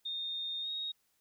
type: tone with pitch glide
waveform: sine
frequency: 3665 to 3753 Hz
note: A#7 to A#7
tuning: -30 to +11 cents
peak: -35 dBFS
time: 0.05-0.92 s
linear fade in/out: 10 ms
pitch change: +41 cents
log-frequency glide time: 0.61-0.69 s
effects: white hiss -75 dBFS RMS until 1.2 s